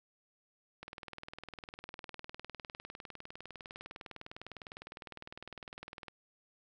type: click train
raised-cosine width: 0.3 ms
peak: -29 dBFS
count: 105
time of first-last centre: 0.83-6.083 s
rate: 19.8 Hz
effects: none